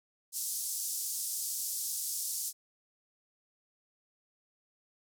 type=band-pass noise; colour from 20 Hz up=white; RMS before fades=-36 dBFS; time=0.32-2.53 s; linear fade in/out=50 ms; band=5300 to 13000 Hz; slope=24 dB/octave; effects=none